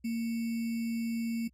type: tone with sample-and-hold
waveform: sine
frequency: 229.7 Hz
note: A#3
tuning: 25 cents flat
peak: -30 dBFS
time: 0.04-1.48 s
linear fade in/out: 10 ms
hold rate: 2450 Hz
effects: added 63 Hz sine -63 dBFS peak until 1.53 s + AAC 48 kbps